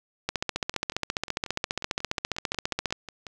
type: two click trains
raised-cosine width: 0.2 ms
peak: -9 / -21 dBFS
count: 40 / 16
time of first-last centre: 0.29-2.925 / 0.56-3.268 s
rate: 14.8 / 5.54 Hz
effects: none